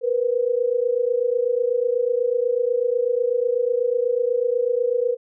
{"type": "tone pair together", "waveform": "sine", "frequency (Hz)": [471.9, 500], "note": ["A#4", "B4"], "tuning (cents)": [21, 21], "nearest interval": "minor second", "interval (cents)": 100, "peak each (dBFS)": -21, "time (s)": [0.01, 5.17], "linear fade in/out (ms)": 50, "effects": []}